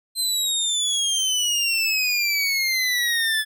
25% pulse exponential sweep, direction down, 4133 to 1722 Hz, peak -16 dBFS, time 0.15-3.45 s, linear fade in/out 50 ms, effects none

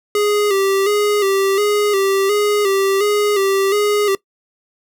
square tone with vibrato, 402.4 Hz, G4, 45 cents sharp, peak -14 dBFS, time 0.15-4.15 s, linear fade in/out 2 ms, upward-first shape square, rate 1.4 Hz, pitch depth 53 cents each way, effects noise-tail reverb RT60 0.1 s tail -20 dB re dry

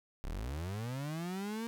35% pulse linear sweep, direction up, 30.11 to 234.1 Hz, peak -35 dBFS, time 0.24-1.67 s, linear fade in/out 0 ms, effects none

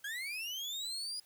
35% pulse linear sweep, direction up, 1586 to 4958 Hz, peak -36 dBFS, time 0.04-1.2 s, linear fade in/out 5 ms, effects white hiss -66 dBFS RMS until 1.25 s

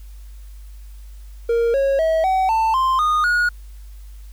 triangle tone with pitch steps, 466.2 / 548 / 644.2 / 757.3 / 890.3 / 1046.6 / 1230.3 / 1446.3 Hz, A#4 / C#5 / E5 / F#5 / A5 / C6 / D#6 / F#6, 0 / -20 / -40 / +40 / +20 / 0 / -20 / -40 cents, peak -13 dBFS, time 1.49-3.49 s, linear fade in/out 5 ms, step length 250 ms, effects added 50 Hz sine -35 dBFS peak until 4.32 s + white hiss -55 dBFS RMS until 4.32 s

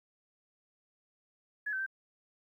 sine tone with pitch steps, 1694 / 1540 / 1563 Hz, G#6 / G6 / G6, +34 / -31 / -6 cents, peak -32 dBFS, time 1.66-1.864 s, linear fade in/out 10 ms, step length 68 ms, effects 12-bit

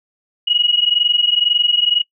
sine tone pair together, 2891 / 2913 Hz, F#7 / F#7, -41 / -28 cents, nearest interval unison, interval 13 cents, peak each -15 / -16 dBFS, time 0.47-2.02 s, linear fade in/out 10 ms, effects noise-tail reverb RT60 0.1 s tail -23 dB re dry

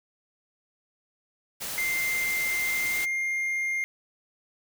white noise, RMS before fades -34 dBFS, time 1.6-3.06 s, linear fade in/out 20 ms
triangle tone with pitch glide, 2093 to 2116 Hz, C7 to C7, 0 to +19 cents, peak -24 dBFS, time 1.78-3.84 s, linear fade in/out 0 ms, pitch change +19 cents, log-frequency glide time 2.8-3.08 s
effects none

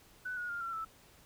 sine tone with pitch steps, 1495 / 1448.3 / 1403 / 1359.1 / 1316.6 Hz, F#6 / F#6 / F6 / F6 / E6, +17 / -37 / +8 / -48 / -3 cents, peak -36 dBFS, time 0.25-0.85 s, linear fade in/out 10 ms, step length 120 ms, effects pink hiss -61 dBFS RMS until 1.25 s

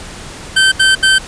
25% pulse tone bursts, 1548 Hz, G6, 22 cents flat, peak -3 dBFS, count 3, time 0.56-1.186 s, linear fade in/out 10 ms, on 160 ms, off 73 ms, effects pink hiss -30 dBFS RMS until 1.27 s + resampled to 22050 Hz

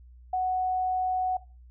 sine tone, 741 Hz, F#5, 2 cents sharp, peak -24 dBFS, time 0.33-1.37 s, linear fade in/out 5 ms, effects noise-tail reverb RT60 0.3 s tail -18 dB re dry + added 61 Hz sine -48 dBFS peak until 1.7 s

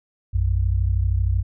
sine tone pair together, 59.5 / 92.4 Hz, A#1 / F#2, +36 / -2 cents, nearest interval minor sixth, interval 762 cents, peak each -20 dBFS, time 0.33-1.43 s, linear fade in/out 20 ms, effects none

